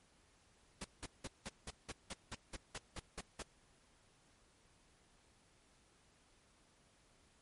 pink noise bursts, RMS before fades -45 dBFS, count 13, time 0.81-3.425 s, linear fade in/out 5 ms, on 35 ms, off 180 ms, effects pink hiss -70 dBFS RMS until 7.41 s + MP3 48 kbps

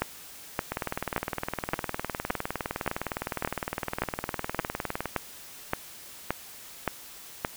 two click trains, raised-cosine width 0.5 ms, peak -14 / -10 dBFS, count 86 / 14, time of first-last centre 0.72-5.057 / 0.02-7.449 s, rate 19.6 / 1.75 Hz, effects white hiss -46 dBFS RMS until 7.56 s

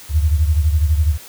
sine beating tone pair, 74.6 / 86.6 Hz, D2 / F2, +28 / -14 cents, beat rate 12 Hz, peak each -13 / -19 dBFS, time 0.09-1.18 s, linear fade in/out 50 ms, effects white hiss -39 dBFS RMS until 1.28 s

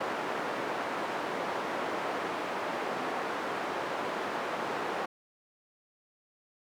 white band-pass noise, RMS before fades -34 dBFS, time 0-5.06 s, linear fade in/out 10 ms, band 280 to 1100 Hz, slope 12 dB/octave, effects none

